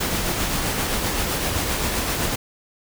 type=noise with tremolo; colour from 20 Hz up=pink; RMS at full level=-22 dBFS; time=0-2.36 s; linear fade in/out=10 ms; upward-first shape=triangle; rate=7.7 Hz; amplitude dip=35%; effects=none